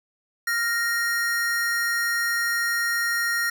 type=tone pair together; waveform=square; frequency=1396.9 / 1864.6 Hz; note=F6 / A#6; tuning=0 / 0 cents; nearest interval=perfect fourth; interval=500 cents; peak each=-28 / -24 dBFS; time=0.47-3.5 s; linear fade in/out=5 ms; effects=none